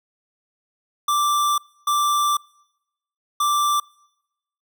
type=tone bursts at uneven times; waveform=square; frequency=1174.7 Hz; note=D6; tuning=in tune; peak=-18 dBFS; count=3; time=1.08-1.58 / 1.87-2.37 / 3.4-3.8 s; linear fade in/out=5 ms; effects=noise-tail reverb RT60 0.9 s tail -26 dB re dry